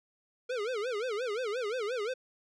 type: tone with vibrato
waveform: square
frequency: 458.5 Hz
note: A#4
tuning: 29 cents flat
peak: -32 dBFS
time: 0.49-2.14 s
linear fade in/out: 10 ms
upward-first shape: sine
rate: 5.7 Hz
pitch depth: 220 cents each way
effects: low-pass 5000 Hz 12 dB/octave